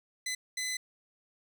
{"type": "tone bursts at uneven times", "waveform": "15% pulse", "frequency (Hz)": 2018, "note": "B6", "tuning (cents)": 37, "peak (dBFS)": -26, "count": 2, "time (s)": [[0.26, 0.35], [0.57, 0.77]], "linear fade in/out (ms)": 5, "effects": []}